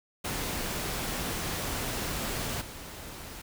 pink noise with level steps, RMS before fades -33 / -43 dBFS, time 0.24-3.42 s, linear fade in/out 10 ms, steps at 2.6 s, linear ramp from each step 20 ms, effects none

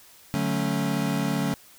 square chord, D major seventh, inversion none, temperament equal, 146.83 / 185 / 220 / 277.2 Hz, D3 / F#3 / A3 / C#4, 0 / 0 / 0 / 0 cents, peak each -30 dBFS, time 0.34-1.54 s, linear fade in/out 0 ms, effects white hiss -52 dBFS RMS until 1.78 s

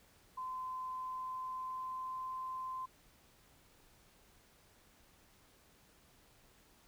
sine tone with pitch glide, 1028 to 1035.7 Hz, C6 to C6, -31 to -18 cents, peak -39 dBFS, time 0.37-2.86 s, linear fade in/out 10 ms, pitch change +13 cents, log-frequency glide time 1.1-2.4 s, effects pink hiss -66 dBFS RMS until 6.87 s

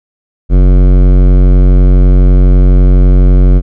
sine tone with hard clipping, 46 Hz, F#1, 9 cents flat, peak -4 dBFS, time 0.49-3.62 s, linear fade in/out 50 ms, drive 16 dB, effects none

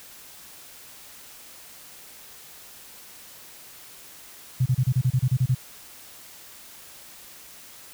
sine tone bursts, 127.5 Hz, C3, 44 cents flat, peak -17 dBFS, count 11, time 4.6-5.549 s, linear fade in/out 10 ms, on 59 ms, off 30 ms, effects white hiss -46 dBFS RMS until 7.93 s

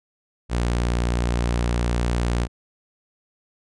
sawtooth tone, 59.4 Hz, A#1, 33 cents sharp, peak -16 dBFS, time 0.49-2.48 s, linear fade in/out 50 ms, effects resampled to 22050 Hz

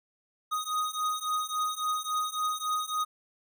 square beating tone pair, 1244.5 / 1248.1 Hz, D#6 / D#6, 0 / +5 cents, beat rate 3.6 Hz, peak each -33 / -32 dBFS, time 0.51-3.05 s, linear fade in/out 20 ms, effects none

